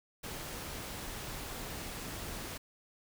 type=noise; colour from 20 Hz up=pink; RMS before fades=-42 dBFS; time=0.23-2.58 s; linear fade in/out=10 ms; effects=none